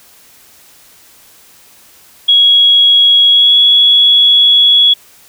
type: tone with pitch glide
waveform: sine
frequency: 3322 to 3363 Hz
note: G#7 to G#7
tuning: 0 to +21 cents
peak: -4 dBFS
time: 2.28-4.94 s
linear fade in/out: 10 ms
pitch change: +21 cents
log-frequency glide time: 3.29-3.56 s
effects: white hiss -43 dBFS RMS until 5.28 s